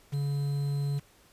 triangle tone with quantisation, 141.9 Hz, C#3, 41 cents sharp, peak -25 dBFS, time 0.12-1 s, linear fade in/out 20 ms, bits 8, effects pink hiss -60 dBFS RMS until 1.32 s + resampled to 32000 Hz

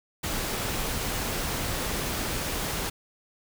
pink noise, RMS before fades -30 dBFS, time 0.23-2.9 s, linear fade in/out 10 ms, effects none

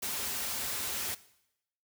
white noise with comb filter, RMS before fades -35 dBFS, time 0.02-1.15 s, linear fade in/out 10 ms, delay 6.2 ms, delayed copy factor -0.55, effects noise-tail reverb RT60 0.8 s tail -18 dB re dry

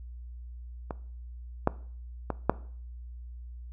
clicks, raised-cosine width 1 ms, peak -19 / -8 / -15 / -6 dBFS, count 4, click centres 0.908 / 1.674 / 2.303 / 2.496 s, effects noise-tail reverb RT60 0.5 s tail -19 dB re dry + added 60 Hz sine -40 dBFS peak until 3.72 s

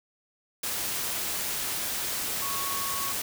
sine tone in noise, 1108.7 Hz, C#6, in tune, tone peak -34 dBFS, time 2.42-3.12 s, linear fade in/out 5 ms, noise white, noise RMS -31 dBFS, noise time 0.63-3.22 s, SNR -6 dB, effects none

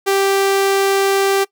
sawtooth tone, 392 Hz, G4, in tune, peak -9 dBFS, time 0.06-1.45 s, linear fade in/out 20 ms, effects noise-tail reverb RT60 0.1 s tail -21 dB re dry

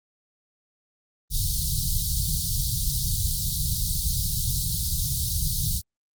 pink band-stop noise, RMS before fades -25 dBFS, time 1.3-5.82 s, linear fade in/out 50 ms, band 160 to 3900 Hz, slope 48 dB/octave, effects Opus 32 kbps

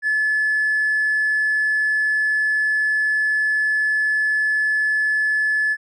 sine tone with hard clipping, 1724 Hz, A6, 36 cents flat, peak -17 dBFS, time 0.02-5.77 s, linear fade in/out 50 ms, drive 1 dB, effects resampled to 22050 Hz

